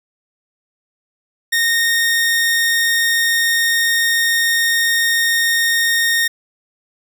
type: tone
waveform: sawtooth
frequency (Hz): 1847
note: A#6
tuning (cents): -16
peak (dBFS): -10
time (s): 1.52-6.28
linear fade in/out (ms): 10
effects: none